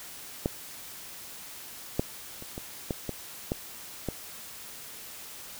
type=clicks; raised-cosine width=2 ms; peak=-12 / -11 / -29 / -23 / -15 / -18 / -14 / -16 dBFS; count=8; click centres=0.459 / 1.995 / 2.424 / 2.579 / 2.908 / 3.093 / 3.519 / 4.087 s; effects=white hiss -44 dBFS RMS until 5.59 s